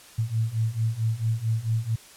sine beating tone pair, 110 / 114.5 Hz, A2 / A#2, 0 / -31 cents, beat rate 4.5 Hz, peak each -27 / -25 dBFS, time 0.18-1.96 s, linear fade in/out 10 ms, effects white hiss -49 dBFS RMS until 2.16 s + low-pass 11000 Hz 12 dB/octave

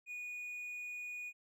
triangle tone, 2460 Hz, D#7, 20 cents flat, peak -40 dBFS, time 0.06-1.33 s, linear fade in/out 50 ms, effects none

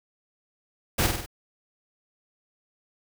pink noise with echo, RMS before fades -23 dBFS, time 0.98-1.07 s, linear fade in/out 10 ms, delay 48 ms, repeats 4, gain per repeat -4 dB, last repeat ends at 1.262 s, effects none

